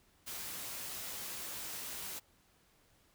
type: noise with comb filter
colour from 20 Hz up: white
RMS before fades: -43 dBFS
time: 0.26-2.2 s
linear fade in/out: 20 ms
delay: 16 ms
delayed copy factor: +0.5
effects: pink hiss -69 dBFS RMS until 3.14 s